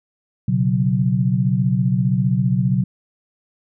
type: chord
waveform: sine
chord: B suspended second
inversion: none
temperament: equal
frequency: 123.47 / 138.59 / 185 Hz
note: B2 / C#3 / F#3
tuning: 0 / 0 / 0 cents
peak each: -19 / -20 / -19 dBFS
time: 0.48-2.84 s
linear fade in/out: 5 ms
effects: none